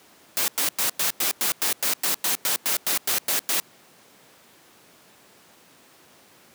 white noise bursts, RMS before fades -23 dBFS, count 16, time 0.37-3.6 s, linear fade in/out 0 ms, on 110 ms, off 98 ms, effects pink hiss -53 dBFS RMS until 6.54 s + high-pass 200 Hz 12 dB/octave

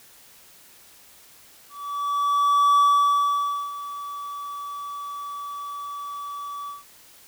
triangle tone with ADSR envelope, 1148 Hz, D6, 40 cents flat, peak -12 dBFS, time 1.69-6.84 s, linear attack 1100 ms, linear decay 920 ms, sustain -17 dB, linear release 160 ms, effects white hiss -51 dBFS RMS until 7.27 s

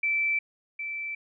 sine tone pair in turn, 2327 / 2327 Hz, D7 / D7, -17 / -17 cents, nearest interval unison, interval 0 cents, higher neither, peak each -23 / -31 dBFS, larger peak first, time 0.03-0.39 / 0.79-1.15 s, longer neither, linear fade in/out 5 ms, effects none

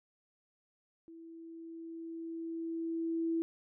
sine tone with level ramp, 329.6 Hz, E4, in tune, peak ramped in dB -49 to -29 dBFS, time 1.08-3.42 s, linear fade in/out 0 ms, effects none

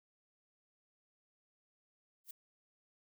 violet noise with exponential growth, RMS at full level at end -41 dBFS, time 2.24-2.31 s, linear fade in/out 5 ms, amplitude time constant 15 ms, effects none

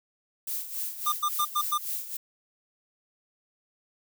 violet noise with tremolo, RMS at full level -31 dBFS, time 0.47-2.17 s, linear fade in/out 5 ms, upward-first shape sine, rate 3.6 Hz, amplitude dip 70%
square tone bursts, 1200 Hz, D6, 37 cents sharp, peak -24 dBFS, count 5, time 1.06-1.78 s, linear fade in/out 10 ms, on 64 ms, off 100 ms
effects none

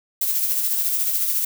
violet noise with tremolo, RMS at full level -20 dBFS, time 0.21-1.45 s, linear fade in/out 5 ms, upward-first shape sine, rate 14 Hz, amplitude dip 40%, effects none

